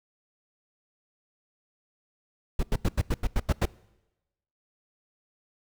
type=noise bursts; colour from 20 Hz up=brown; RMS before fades=-23 dBFS; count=9; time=2.59-3.655 s; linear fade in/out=5 ms; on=41 ms; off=87 ms; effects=noise-tail reverb RT60 1.0 s tail -23 dB re dry